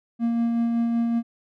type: tone with tremolo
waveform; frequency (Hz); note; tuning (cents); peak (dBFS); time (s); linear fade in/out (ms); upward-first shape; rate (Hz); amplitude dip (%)
triangle; 233; A#3; -1; -17; 0.19-1.23; 50; sine; 5.3; 25
effects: none